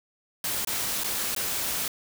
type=noise with dropouts; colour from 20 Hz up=white; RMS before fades=-29 dBFS; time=0.44-1.88 s; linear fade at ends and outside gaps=2 ms; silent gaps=0.649-0.672 / 1.036-1.043 / 1.35-1.363 s; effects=none